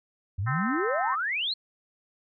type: exponential sweep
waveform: sine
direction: up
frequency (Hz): 87.31 to 4355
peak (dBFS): -26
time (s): 0.38-1.54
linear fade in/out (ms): 10
type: harmonic tone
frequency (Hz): 259.1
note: C4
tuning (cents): -17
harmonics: 3 / 4 / 5 / 6 / 7 / 8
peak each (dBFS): -38 / -35 / -31 / -36 / -34 / -46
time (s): 0.46-1.16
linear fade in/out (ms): 20
effects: none